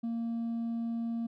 triangle tone with hard clipping, 231.2 Hz, A#3, 14 cents flat, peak -30 dBFS, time 0.03-1.27 s, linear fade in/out 10 ms, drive 1 dB, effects none

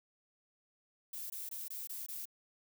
violet noise bursts, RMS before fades -43 dBFS, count 6, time 1.13-2.255 s, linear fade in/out 5 ms, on 170 ms, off 21 ms, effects none

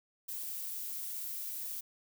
violet noise, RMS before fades -40 dBFS, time 0.28-1.81 s, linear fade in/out 10 ms, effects none

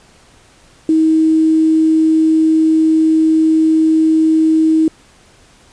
sine tone with quantisation, 317.8 Hz, D#4, 37 cents sharp, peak -8 dBFS, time 0.89-4.88 s, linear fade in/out 2 ms, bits 6, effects pink hiss -47 dBFS RMS until 5.72 s + resampled to 22050 Hz

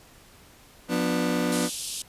30% pulse chord, B diminished, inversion second, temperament just, 177.8 / 246.9 / 296.3 Hz, F3 / B3 / D4, +31 / 0 / +15 cents, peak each -26 / -24 / -26 dBFS, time 0.88-1.7 s, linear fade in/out 50 ms
white band-pass noise, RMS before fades -34 dBFS, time 1.52-2.02 s, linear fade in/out 2 ms, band 2800 to 11000 Hz, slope 48 dB/octave
effects pink hiss -53 dBFS RMS until 2.08 s + resampled to 32000 Hz

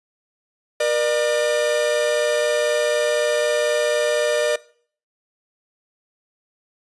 45% pulse tone pair together, 477 / 601 Hz, A#4 / D5, +40 / +40 cents, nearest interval major third, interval 400 cents, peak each -23 / -19 dBFS, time 0.8-4.56 s, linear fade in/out 5 ms, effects noise-tail reverb RT60 0.5 s tail -20 dB re dry + resampled to 24000 Hz

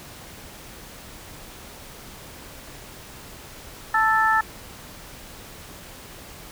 harmonic tone, 440 Hz, A4, in tune, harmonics 2 / 3 / 4, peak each -21 / -21 / -21 dBFS, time 3.94-4.41 s, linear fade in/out 5 ms, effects pink hiss -42 dBFS RMS until 6.51 s

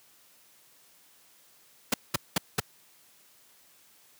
pink noise bursts, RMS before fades -24 dBFS, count 4, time 1.92-2.6 s, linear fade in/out 5 ms, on 20 ms, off 200 ms, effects white hiss -60 dBFS RMS until 4.19 s + high-pass 100 Hz 12 dB/octave

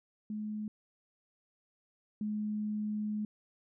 sine tone pair in turn, 212.7 / 211.5 Hz, G#3 / G#3, +42 / +32 cents, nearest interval unison, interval 10 cents, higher first, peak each -35 / -32 dBFS, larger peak second, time 0.3-0.68 / 2.21-3.25 s, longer second, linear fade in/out 2 ms, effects none

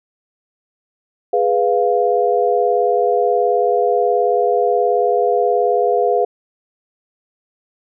sine chord, F diminished, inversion first, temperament equal, 415.3 / 493.9 / 698.5 Hz, Ab4 / Cb5 / F5, 0 / 0 / 0 cents, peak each -17 dBFS, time 1.33-6.25 s, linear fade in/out 5 ms, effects none

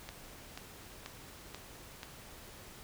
click train, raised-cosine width 0.2 ms, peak -25 dBFS, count 5, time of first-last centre 0.09-2.032 s, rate 2.06 Hz, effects pink hiss -52 dBFS RMS until 2.83 s

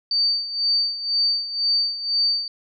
sine tone with tremolo, 4600 Hz, D8, 37 cents flat, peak -16 dBFS, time 0.11-2.48 s, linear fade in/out 2 ms, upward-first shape sine, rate 2 Hz, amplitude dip 75%, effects none

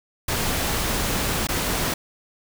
pink noise with dropouts, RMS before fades -24 dBFS, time 0.28-1.94 s, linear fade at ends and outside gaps 5 ms, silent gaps 1.471-1.487 s, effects none

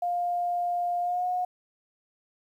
sine tone with pitch glide, 704 to 724.6 Hz, F5 to F#5, +14 to -36 cents, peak -25 dBFS, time 0.02-1.45 s, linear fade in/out 5 ms, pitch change +50 cents, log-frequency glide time 1.01-1.26 s, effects 10-bit

